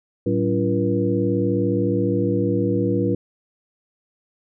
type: tone cluster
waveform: sine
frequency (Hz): 109.7 / 189.1 / 283.7 / 343.3 / 481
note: A2 / F#3 / C#4 / F4 / B4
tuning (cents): -5 / +38 / +40 / -30 / -46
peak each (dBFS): -24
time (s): 0.26-3.15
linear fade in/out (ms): 5
effects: none